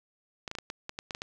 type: clicks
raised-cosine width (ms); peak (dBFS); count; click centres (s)
0.2; -19; 10; 0.478 / 0.514 / 0.552 / 0.586 / 0.701 / 0.894 / 0.989 / 1.108 / 1.149 / 1.219
effects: none